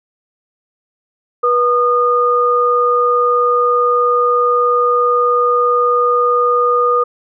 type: tone pair together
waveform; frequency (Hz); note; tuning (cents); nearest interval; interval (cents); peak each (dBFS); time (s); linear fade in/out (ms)
sine; 486.2 / 1223; B4 / D#6; -27 / -30; octave + major third; 1597; -14 / -12; 1.43-7.04; 10
effects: none